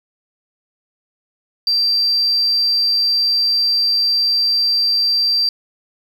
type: tone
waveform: sine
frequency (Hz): 4699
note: D8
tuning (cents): 0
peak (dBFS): -12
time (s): 1.67-5.49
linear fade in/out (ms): 2
effects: tanh soft clip ceiling -9 dBFS + 7-bit